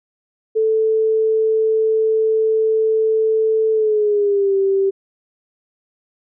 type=tone with pitch glide; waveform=sine; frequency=440 to 389.7 Hz; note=A4 to G4; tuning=0 to -10 cents; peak=-13 dBFS; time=0.55-4.91 s; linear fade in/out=20 ms; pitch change=-210 cents; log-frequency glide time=3.72-4.56 s; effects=none